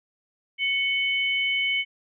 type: tone pair together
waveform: sine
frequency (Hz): 2217 / 3033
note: C#7 / F#7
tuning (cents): 0 / +42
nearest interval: perfect fourth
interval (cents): 542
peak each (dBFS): -23 / -27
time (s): 0.58-1.85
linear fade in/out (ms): 50
effects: none